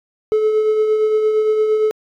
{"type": "tone with tremolo", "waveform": "triangle", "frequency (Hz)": 431.6, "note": "A4", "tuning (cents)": -33, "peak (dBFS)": -8, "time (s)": [0.32, 1.91], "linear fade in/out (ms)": 0, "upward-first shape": "triangle", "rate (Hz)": 8.7, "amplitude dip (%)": 50, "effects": ["tanh soft clip ceiling -6 dBFS"]}